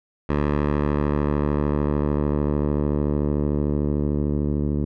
10% pulse tone with low-pass filter sweep, 73.42 Hz, D2, in tune, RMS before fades -22 dBFS, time 0.29-4.85 s, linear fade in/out 5 ms, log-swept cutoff 1800 to 320 Hz, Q 0.78, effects none

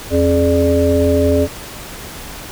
harmonic tone with a mistuned harmonic, 84.4 Hz, E2, 41 cents sharp, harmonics 1 / 3 / 5 / 7, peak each -16 / -16 / -16 / -16 dBFS, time 0.1-1.48 s, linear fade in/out 50 ms, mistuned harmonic 3, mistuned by +110 cents, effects pink hiss -31 dBFS RMS until 2.51 s

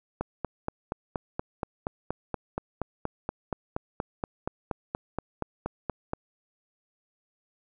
click train, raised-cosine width 1 ms, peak -15 dBFS, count 26, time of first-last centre 0.21-6.134 s, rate 4.22 Hz, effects none

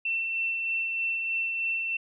sine tone with tremolo, 2691 Hz, E7, 35 cents sharp, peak -25 dBFS, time 0.05-1.97 s, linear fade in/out 5 ms, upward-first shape sine, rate 3.2 Hz, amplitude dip 30%, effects none

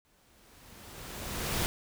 pink noise with exponential growth, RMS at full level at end -29 dBFS, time 0.05-1.66 s, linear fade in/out 0 ms, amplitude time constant 350 ms, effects none

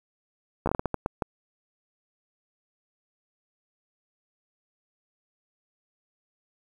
slowing click train, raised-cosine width 1 ms, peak -12 dBFS, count 10, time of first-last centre 0.66-1.222 s, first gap 13 ms, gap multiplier 1.37, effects 8-bit

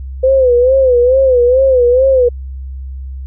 sine tone with vibrato, 509 Hz, C5, 48 cents flat, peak -6 dBFS, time 0.23-2.29 s, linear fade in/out 10 ms, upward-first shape sine, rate 2.3 Hz, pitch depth 98 cents each way, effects added 66 Hz sine -22 dBFS peak until 3.26 s

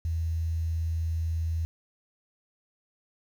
sine tone with quantisation, 81.8 Hz, E2, 13 cents flat, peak -26 dBFS, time 0.05-1.65 s, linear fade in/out 0 ms, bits 9, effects none

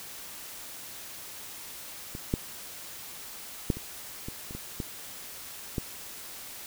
clicks, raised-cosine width 3 ms, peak -25 / -12 / -11 / -26 / -23 / -28 / -25 / -19 / -16 dBFS, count 9, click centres 2.151 / 2.339 / 3.702 / 3.77 / 4.285 / 4.509 / 4.55 / 4.802 / 5.782 s, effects white hiss -43 dBFS RMS until 6.66 s

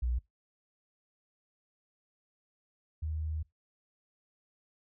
sine tone pair in turn, 60.6 / 78.11 Hz, B1 / D#2, -32 / +7 cents, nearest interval major third, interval 439 cents, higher second, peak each -28 / -32 dBFS, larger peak first, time 0.02-0.19 / 3.02-3.43 s, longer second, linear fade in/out 10 ms, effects noise-tail reverb RT60 0.2 s tail -23 dB re dry

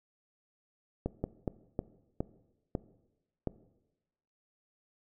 slowing click train, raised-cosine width 2 ms, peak -18 dBFS, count 7, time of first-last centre 1.06-3.473 s, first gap 180 ms, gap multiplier 1.32, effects noise-tail reverb RT60 1.0 s tail -18 dB re dry

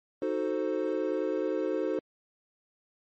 triangle chord, D# diminished seventh, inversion none, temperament equal, 311.1 / 370 / 440 / 523.3 Hz, D#4 / F#4 / A4 / C5, 0 / 0 / 0 / 0 cents, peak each -31 dBFS, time 0.22-1.99 s, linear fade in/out 2 ms, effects MP3 32 kbps

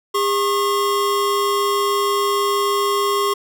square tone pair together, 403.8 / 1085 Hz, G#4 / C#6, -49 / -37 cents, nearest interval octave + perfect fourth, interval 1712 cents, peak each -20 dBFS, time 0.14-3.34 s, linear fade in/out 10 ms, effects none

